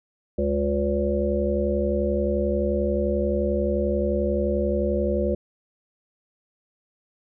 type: harmonic tone with a mistuned harmonic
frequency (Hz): 71.4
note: D2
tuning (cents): -48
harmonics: 1 / 3 / 5 / 7 / 8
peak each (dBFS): -27 / -27 / -27 / -27 / -27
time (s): 0.38-5.35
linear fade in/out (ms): 5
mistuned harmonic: 3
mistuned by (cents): -61
effects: none